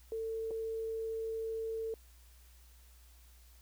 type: tone with dropouts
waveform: sine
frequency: 447.8 Hz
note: A4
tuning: 30 cents sharp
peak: -35 dBFS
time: 0.12-1.94 s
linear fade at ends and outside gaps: 1 ms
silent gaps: 0.508-0.512 s
effects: added 60 Hz sine -57 dBFS peak until 3.61 s + white hiss -65 dBFS RMS until 3.61 s